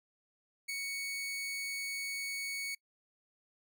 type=tone with ADSR envelope; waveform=sawtooth; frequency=2226 Hz; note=C#7; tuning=7 cents sharp; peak=-30 dBFS; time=0.68-2.75 s; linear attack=17 ms; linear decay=4 ms; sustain=-3 dB; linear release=6 ms; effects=noise-tail reverb RT60 0.1 s tail -26 dB re dry